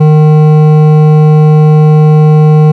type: tone with hard clipping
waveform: sine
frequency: 153.3 Hz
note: D#3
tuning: 25 cents flat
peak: -3 dBFS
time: 0-2.72 s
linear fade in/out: 10 ms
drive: 11 dB
effects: none